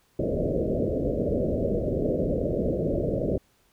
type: low-pass noise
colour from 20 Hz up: white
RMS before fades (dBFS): -26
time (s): 0.19-3.38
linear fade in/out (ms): 5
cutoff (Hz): 620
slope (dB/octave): 96
effects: pink hiss -65 dBFS RMS until 3.72 s